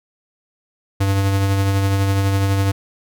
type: tone with tremolo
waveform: square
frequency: 98 Hz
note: G2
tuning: in tune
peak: -14 dBFS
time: 1-2.72 s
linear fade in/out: 10 ms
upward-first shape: triangle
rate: 12 Hz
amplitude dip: 35%
effects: none